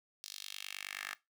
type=tone with high-pass filter sweep; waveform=10% pulse; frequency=49.45 Hz; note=G1; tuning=16 cents sharp; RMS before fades=-45 dBFS; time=0.24-1.15 s; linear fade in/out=0 ms; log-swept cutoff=4600 to 1600 Hz; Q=2.2; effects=noise-tail reverb RT60 0.2 s tail -19 dB re dry